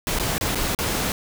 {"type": "noise with dropouts", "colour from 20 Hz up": "pink", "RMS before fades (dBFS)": -24, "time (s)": [0.07, 1.12], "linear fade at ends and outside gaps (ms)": 1, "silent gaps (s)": [[0.188, 0.197], [0.381, 0.41], [0.548, 0.555], [0.749, 0.788]], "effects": []}